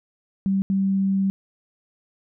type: tone bursts at uneven times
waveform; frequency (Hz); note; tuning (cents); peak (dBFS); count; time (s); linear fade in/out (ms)
sine; 194; G3; -18; -18; 2; 0.46-0.62 / 0.7-1.3; 0
effects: none